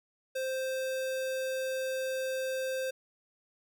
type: tone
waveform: square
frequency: 523.3 Hz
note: C5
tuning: in tune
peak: -32 dBFS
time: 0.35-2.91 s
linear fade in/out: 10 ms
effects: none